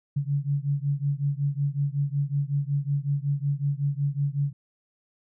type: beating tone pair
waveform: sine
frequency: 139.7 / 145.1 Hz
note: C#3 / D3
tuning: +14 / -21 cents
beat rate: 5.4 Hz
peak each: -26 / -27 dBFS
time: 0.16-4.53 s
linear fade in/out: 10 ms
effects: none